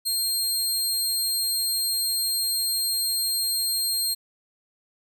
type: tone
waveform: 20% pulse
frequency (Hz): 4202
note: C8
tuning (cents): +7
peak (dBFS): -17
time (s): 0.05-4.15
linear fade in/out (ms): 20
effects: none